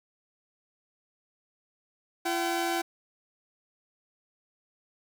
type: tone pair together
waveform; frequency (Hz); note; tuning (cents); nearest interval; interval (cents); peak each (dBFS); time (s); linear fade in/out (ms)
sawtooth; 339.9 / 763; F4 / G5; -47 / -47; octave + major second; 1400; -26; 2.25-2.82; 10
effects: none